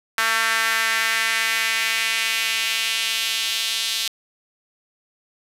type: tone with high-pass filter sweep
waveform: sawtooth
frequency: 224.7 Hz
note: A3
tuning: 37 cents sharp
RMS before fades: -22 dBFS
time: 0.18-4.08 s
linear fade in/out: 2 ms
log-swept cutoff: 1500 to 3600 Hz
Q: 2.1
effects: resampled to 32000 Hz + 7-bit